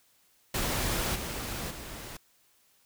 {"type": "noise with level steps", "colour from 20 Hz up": "pink", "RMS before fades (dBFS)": [-30, -36, -42], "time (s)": [0.54, 2.17], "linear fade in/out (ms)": 5, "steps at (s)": [1.15, 1.7], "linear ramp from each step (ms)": 10, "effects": ["white hiss -66 dBFS RMS until 2.85 s"]}